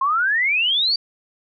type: exponential sweep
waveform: sine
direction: up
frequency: 1046.5 to 4699 Hz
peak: -16 dBFS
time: 0.01-0.96 s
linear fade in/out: 5 ms
effects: none